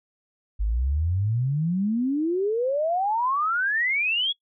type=exponential sweep; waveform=sine; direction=up; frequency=49 to 3401 Hz; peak=-21 dBFS; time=0.59-4.33 s; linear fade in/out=20 ms; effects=noise-tail reverb RT60 0.1 s tail -23 dB re dry